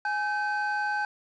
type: tone pair together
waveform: triangle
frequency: 833 / 1543.7 Hz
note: G#5 / G6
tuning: +5 / -27 cents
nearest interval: major seventh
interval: 1068 cents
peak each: -27 dBFS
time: 0.05-1.05 s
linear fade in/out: 2 ms
effects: resampled to 16000 Hz + 9-bit